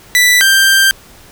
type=tone pair in turn; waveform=sawtooth; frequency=1975.5 / 1577.5 Hz; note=B6 / G6; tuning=0 / +10 cents; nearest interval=major third; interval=390 cents; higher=first; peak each=-3 dBFS; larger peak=neither; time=0.15-0.41 / 0.41-0.91 s; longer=second; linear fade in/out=0 ms; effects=pink hiss -40 dBFS RMS until 1.31 s